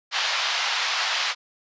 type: band-pass noise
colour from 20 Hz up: white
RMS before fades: -25 dBFS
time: 0.11-1.35 s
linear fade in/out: 50 ms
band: 730 to 4700 Hz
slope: 24 dB/octave
effects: resampled to 16000 Hz